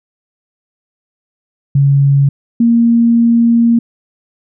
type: tone pair in turn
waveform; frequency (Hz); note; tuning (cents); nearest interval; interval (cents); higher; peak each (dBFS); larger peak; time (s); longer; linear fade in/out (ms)
sine; 139.6 / 233.2; C#3 / A#3; +13 / +1; major sixth; 888; second; -6; neither; 1.75-2.29 / 2.6-3.79; second; 5
effects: none